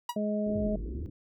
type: tone with exponential decay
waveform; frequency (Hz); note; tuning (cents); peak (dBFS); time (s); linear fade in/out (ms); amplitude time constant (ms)
45% pulse; 963; B5; -44; -27; 0.09-0.17; 5; 16
type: harmonic tone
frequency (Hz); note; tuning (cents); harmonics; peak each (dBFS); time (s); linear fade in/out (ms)
210; G#3; +19; 1 / 2 / 3; -29 / -37 / -32; 0.16-0.76; 5
type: low-pass noise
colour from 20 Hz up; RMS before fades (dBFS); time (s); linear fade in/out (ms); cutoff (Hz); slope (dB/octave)
white; -42; 0.46-1.1; 5; 400; 48
type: exponential two-way sweep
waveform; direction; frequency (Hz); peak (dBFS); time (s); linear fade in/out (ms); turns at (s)
sine; down then up; 116.54 to 38.89 to 83.8; -34; 0.55-1.06; 0; 0.69
effects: none